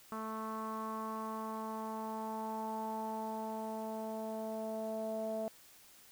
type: tone with low-pass filter sweep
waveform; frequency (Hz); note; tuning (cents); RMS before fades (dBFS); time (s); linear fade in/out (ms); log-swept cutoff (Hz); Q
sawtooth; 220; A3; 0; -40; 0.12-5.48; 0; 1200 to 660; 6.5
effects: white hiss -60 dBFS RMS until 6.11 s